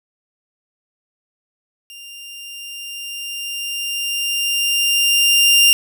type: tone with level ramp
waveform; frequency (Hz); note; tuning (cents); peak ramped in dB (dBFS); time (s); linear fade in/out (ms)
sawtooth; 2794; F7; 0; -32 to -5; 1.9-5.73; 0
effects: none